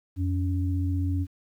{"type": "tone pair together", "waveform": "sine", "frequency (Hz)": [88.5, 281], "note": ["F2", "C#4"], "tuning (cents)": [23, 24], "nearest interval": "octave + minor sixth", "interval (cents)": 2001, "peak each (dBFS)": [-24, -31], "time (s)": [0.16, 1.27], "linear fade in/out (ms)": 50, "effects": ["10-bit"]}